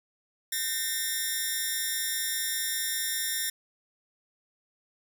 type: tone with amplitude modulation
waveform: 5% pulse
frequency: 1825 Hz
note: A#6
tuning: 37 cents flat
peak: -14 dBFS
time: 0.52-3.5 s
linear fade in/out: 5 ms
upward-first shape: sine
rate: 275 Hz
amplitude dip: 80%
effects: none